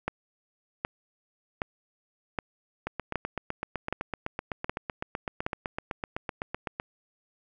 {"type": "two click trains", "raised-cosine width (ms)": 0.5, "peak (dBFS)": [-13, -16], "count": [8, 32], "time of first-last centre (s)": [[0.08, 5.465], [2.87, 6.799]], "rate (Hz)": [1.3, 7.89], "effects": []}